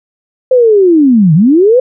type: linear two-way sweep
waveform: sine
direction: down then up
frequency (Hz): 523.3 to 146.9 to 523.3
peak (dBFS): -3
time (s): 0.51-1.8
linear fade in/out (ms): 5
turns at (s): 1.34
effects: none